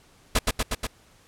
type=noise with echo; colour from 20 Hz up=pink; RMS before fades=-20 dBFS; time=0.35-0.39 s; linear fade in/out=5 ms; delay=120 ms; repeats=4; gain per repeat=-2 dB; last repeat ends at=0.87 s; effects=pink hiss -57 dBFS RMS until 1.27 s + low-pass 11000 Hz 12 dB/octave